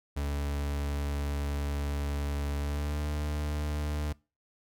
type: tone with pitch glide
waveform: 40% pulse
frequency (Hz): 71.6 to 74.38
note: D2 to D2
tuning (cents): -43 to +23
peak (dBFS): -29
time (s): 0.16-4.13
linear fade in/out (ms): 10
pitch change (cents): +66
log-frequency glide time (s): 2.6-3.04
effects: noise-tail reverb RT60 0.3 s tail -23 dB re dry